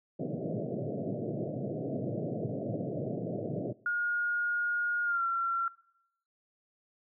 pink band-pass noise, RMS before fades -35 dBFS, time 0.19-3.73 s, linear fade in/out 10 ms, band 110 to 670 Hz, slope 96 dB/octave
sine tone with pitch glide, 1430 to 1363.8 Hz, F6 to F6, +41 to -42 cents, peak -27 dBFS, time 3.86-5.68 s, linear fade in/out 2 ms, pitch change -83 cents, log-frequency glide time 5.04-5.23 s
effects noise-tail reverb RT60 0.8 s tail -22 dB re dry

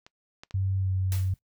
clicks, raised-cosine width 0.2 ms, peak -30 / -25 / -27 dBFS, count 3, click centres 0.065 / 0.435 / 0.509 s
sine tone with pitch glide, 95.9 to 94.09 Hz, G2 to F#2, -37 to +30 cents, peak -24 dBFS, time 0.54-1.34 s, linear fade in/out 5 ms, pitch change -33 cents, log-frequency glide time 0.78-0.91 s
white noise with exponential decay, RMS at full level -35 dBFS, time 1.12-1.39 s, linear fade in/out 1 ms, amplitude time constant 57 ms
effects noise-tail reverb RT60 0.1 s tail -22 dB re dry

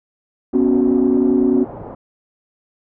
white low-pass noise, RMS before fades -33 dBFS, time 0.53-1.95 s, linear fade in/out 5 ms, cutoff 810 Hz, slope 24 dB/octave
sine chord, B suspended second, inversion none, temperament equal, 246.9 / 277.2 / 370 Hz, B3 / C#4 / F#4, 0 / 0 / 0 cents, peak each -16 / -16 / -17 dBFS, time 0.53-1.65 s, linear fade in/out 20 ms
effects none

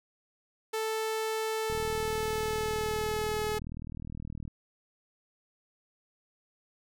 sawtooth tone with pitch glide, 440 to 427 Hz, A4 to G#4, 0 to +48 cents, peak -26 dBFS, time 0.73-3.59 s, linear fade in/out 10 ms, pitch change -52 cents, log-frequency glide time 1.71-3.44 s
click train, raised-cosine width 5 ms, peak -28 dBFS, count 111, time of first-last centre 1.7-4.478 s, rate 39.6 Hz
effects none

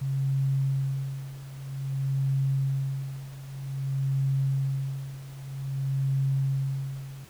sine tone with tremolo, 135.7 Hz, C#3, 36 cents flat, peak -22 dBFS, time 0.01-7.25 s, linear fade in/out 10 ms, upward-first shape sine, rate 0.52 Hz, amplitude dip 85%, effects pink hiss -52 dBFS RMS until 7.29 s

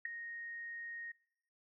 sine tone with ADSR envelope, 1864 Hz, A#6, 1 cent flat, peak -31 dBFS, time 0.05-1.12 s, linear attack 6 ms, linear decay 3 ms, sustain -12 dB, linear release 8 ms, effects noise-tail reverb RT60 0.7 s tail -21 dB re dry

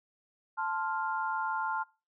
sine chord, F major, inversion first, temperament equal, 880 / 1046.5 / 1396.9 Hz, A5 / C6 / F6, 0 / 0 / 0 cents, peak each -33 / -36 / -35 dBFS, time 0.57-1.84 s, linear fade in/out 20 ms, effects noise-tail reverb RT60 0.3 s tail -22 dB re dry

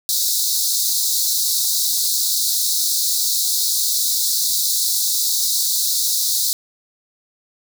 pink high-pass noise, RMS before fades -19 dBFS, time 0.09-6.53 s, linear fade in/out 0 ms, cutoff 3800 Hz, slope 96 dB/octave, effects none

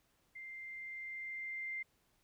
sine tone with level ramp, 2093 Hz, C7, in tune, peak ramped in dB -46 to -38 dBFS, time 0.35-1.83 s, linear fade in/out 10 ms, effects pink hiss -75 dBFS RMS until 2.23 s

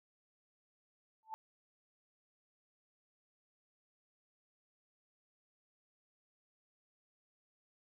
sine tone with exponential growth, 880 Hz, A5, in tune, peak -36 dBFS, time 1.23-1.34 s, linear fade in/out 0 ms, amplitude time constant 22 ms, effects none

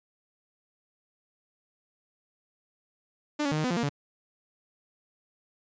sawtooth tone with pitch steps, 298.2 / 281 / 153.4 / 154.8 / 252 / 173.5 / 235.1 / 143.4 Hz, D4 / C#4 / D#3 / D#3 / B3 / F3 / A#3 / D3, +27 / +24 / -24 / -9 / +35 / -11 / +15 / -41 cents, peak -22 dBFS, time 3.39-3.894 s, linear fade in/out 10 ms, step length 63 ms, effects resampled to 16000 Hz

